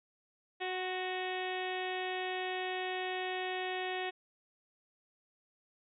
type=harmonic tone with a mistuned harmonic; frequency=370 Hz; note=F#4; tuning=in tune; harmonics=1 / 2 / 3 / 4 / 5 / 6 / 7 / 8 / 9 / 10; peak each=-39 / -39 / -50 / -51 / -42 / -48 / -45 / -49 / -48 / -52 dBFS; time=0.6-4.11 s; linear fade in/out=20 ms; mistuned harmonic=3; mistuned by=-31 cents; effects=none